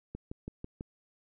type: click train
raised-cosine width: 3 ms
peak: -26 dBFS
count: 5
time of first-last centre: 0.15-0.809 s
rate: 6.07 Hz
effects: none